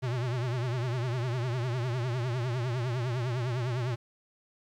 square tone with vibrato, 123.2 Hz, B2, 4 cents flat, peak -29 dBFS, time 0.02-3.96 s, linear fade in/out 20 ms, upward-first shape triangle, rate 9.9 Hz, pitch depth 140 cents each way, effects low-pass 5000 Hz 12 dB/octave + 10-bit

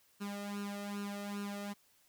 sawtooth tone with flanger, 202.7 Hz, G#3, 42 cents flat, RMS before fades -41 dBFS, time 0.2-1.74 s, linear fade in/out 20 ms, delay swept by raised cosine 0.72 to 1.59 ms, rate 2.5 Hz, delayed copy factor +0.8, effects white hiss -69 dBFS RMS until 2.08 s

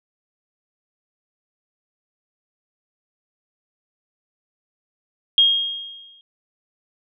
sine tone with exponential decay, 3249 Hz, G#7, 39 cents flat, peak -9 dBFS, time 5.38-6.21 s, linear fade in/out 1 ms, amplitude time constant 180 ms, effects none

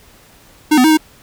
square tone with pitch steps, 306.1 / 251.9 / 314.9 / 311.1 Hz, D#4 / B3 / D#4 / D#4, -28 / +34 / +21 / 0 cents, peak -8 dBFS, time 0.71-0.974 s, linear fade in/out 10 ms, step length 66 ms, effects pink hiss -46 dBFS RMS until 1.22 s

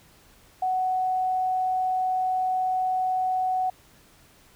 sine tone, 744 Hz, F#5, 9 cents sharp, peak -22 dBFS, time 0.62-3.7 s, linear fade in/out 5 ms, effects pink hiss -56 dBFS RMS until 4.55 s

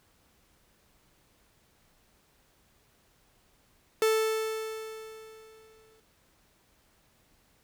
45% pulse tone with exponential decay, 440 Hz, A4, in tune, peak -21 dBFS, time 4.02-6 s, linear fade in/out 1 ms, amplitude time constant 430 ms, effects pink hiss -66 dBFS RMS until 7.63 s

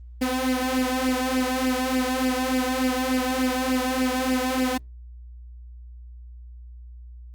sawtooth tone with flanger, 256.6 Hz, C4, 34 cents flat, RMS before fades -24 dBFS, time 0.21-4.78 s, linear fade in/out 10 ms, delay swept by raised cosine 0.39 to 2.79 ms, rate 3.4 Hz, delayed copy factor +0.8, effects added 60 Hz sine -39 dBFS peak until 7.34 s + Opus 24 kbps

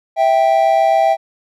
triangle tone pair together, 656.5 / 784 Hz, E5 / G5, -7 / 0 cents, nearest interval minor third, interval 307 cents, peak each -11 dBFS, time 0.16-1.17 s, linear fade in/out 50 ms, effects none

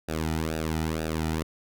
sawtooth tone with flanger, 79.5 Hz, D#2, 38 cents sharp, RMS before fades -29 dBFS, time 0.08-1.43 s, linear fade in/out 10 ms, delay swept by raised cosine 0.93 to 1.87 ms, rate 2.1 Hz, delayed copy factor -1, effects none

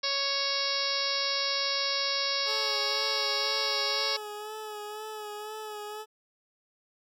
harmonic tone, 554.4 Hz, C#5, in tune, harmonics 1 / 2 / 3 / 4 / 5 / 6 / 7 / 8 / 9 / 10, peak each -37 / -37 / -40 / -37 / -40 / -40 / -35 / -34 / -34 / -34 dBFS, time 0.03-4.17 s, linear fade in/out 10 ms
20% pulse tone with vibrato, 425.3 Hz, G#4, 41 cents sharp, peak -32 dBFS, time 2.45-6.06 s, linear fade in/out 50 ms, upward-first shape sine, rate 2 Hz, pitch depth 34 cents each way
effects none

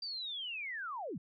sine linear sweep, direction down, 4733 to 125 Hz, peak -38 dBFS, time 0.02-1.18 s, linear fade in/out 5 ms, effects none

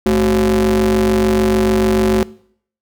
square ring-modulated tone, 79.6 Hz, D#2, 40 cents sharp, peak -9 dBFS, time 0.06-2.23 s, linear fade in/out 0 ms, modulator 295 Hz, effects noise-tail reverb RT60 0.6 s tail -21 dB re dry

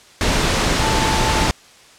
sine tone in noise, 880 Hz, A5, in tune, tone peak -22 dBFS, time 0.81-1.48 s, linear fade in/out 0 ms, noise pink, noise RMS -17 dBFS, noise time 0.21-1.51 s, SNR -8 dB, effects white hiss -46 dBFS RMS until 1.98 s + low-pass 7000 Hz 12 dB/octave

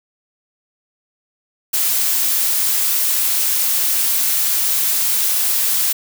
blue noise, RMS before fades -17 dBFS, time 1.73-5.93 s, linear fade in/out 10 ms, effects none

